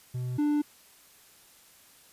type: tone pair in turn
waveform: triangle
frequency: 125.3 / 295.4 Hz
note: B2 / D4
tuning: +25 / +10 cents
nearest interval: octave + minor third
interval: 1485 cents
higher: second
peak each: -28 / -21 dBFS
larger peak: second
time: 0.14-0.38 / 0.38-0.62 s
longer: neither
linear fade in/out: 10 ms
effects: white hiss -57 dBFS RMS until 2.12 s + resampled to 32000 Hz